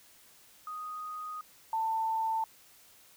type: tone pair in turn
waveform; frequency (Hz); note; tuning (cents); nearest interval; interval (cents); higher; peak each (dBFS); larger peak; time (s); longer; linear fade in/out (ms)
sine; 1244.5 / 891.6; D#6 / A5; 0 / +23; tritone; 577; first; -37 / -28; second; 0.67-1.41 / 1.73-2.44; first; 2
effects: white hiss -59 dBFS RMS until 3.16 s